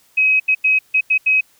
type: tone bursts at uneven times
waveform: sine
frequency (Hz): 2541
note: D#7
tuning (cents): +36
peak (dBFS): -11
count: 6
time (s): 0.17-0.4 / 0.48-0.55 / 0.64-0.79 / 0.94-1.01 / 1.1-1.18 / 1.26-1.41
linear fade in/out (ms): 10
effects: white hiss -55 dBFS RMS until 1.59 s